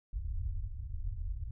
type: low-pass noise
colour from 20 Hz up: pink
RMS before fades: -37 dBFS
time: 0.13-1.51 s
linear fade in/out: 5 ms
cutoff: 100 Hz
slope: 48 dB/octave
effects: none